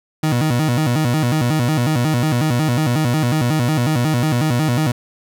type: tone with vibrato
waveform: 30% pulse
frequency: 137.4 Hz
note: C#3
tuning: 15 cents flat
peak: -12 dBFS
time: 0.23-4.92 s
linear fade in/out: 5 ms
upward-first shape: square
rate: 5.5 Hz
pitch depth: 220 cents each way
effects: none